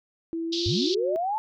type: tone with pitch glide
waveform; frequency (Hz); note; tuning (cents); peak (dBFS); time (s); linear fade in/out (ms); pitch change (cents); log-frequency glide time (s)
sine; 330.2 to 366.4; E4 to F#4; +3 to -17; -27; 0.33-1.16; 0; +180; 0.48-0.88
type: band-pass noise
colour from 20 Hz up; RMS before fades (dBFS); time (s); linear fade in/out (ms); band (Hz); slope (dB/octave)
pink; -30; 0.52-0.95; 10; 3400 to 5100; 48
type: linear sweep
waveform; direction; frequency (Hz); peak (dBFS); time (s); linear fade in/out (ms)
sine; up; 78.7 to 890; -24; 0.66-1.38; 0
effects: none